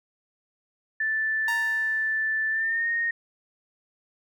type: tone with pitch glide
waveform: sine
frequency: 1760 to 1855 Hz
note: A6 to A#6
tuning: 0 to -9 cents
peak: -23 dBFS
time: 1-3.11 s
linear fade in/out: 5 ms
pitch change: +91 cents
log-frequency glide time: 2.5-2.88 s
type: tone with exponential decay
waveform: sawtooth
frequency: 932.3 Hz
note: A#5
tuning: in tune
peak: -24 dBFS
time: 1.48-2.27 s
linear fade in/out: 2 ms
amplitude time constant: 170 ms
effects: none